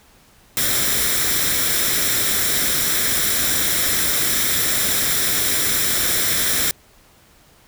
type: noise with comb filter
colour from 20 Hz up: white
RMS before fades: -19 dBFS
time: 0.57-6.71 s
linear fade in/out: 0 ms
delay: 0.54 ms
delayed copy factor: +0.55
effects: pink hiss -52 dBFS RMS until 7.67 s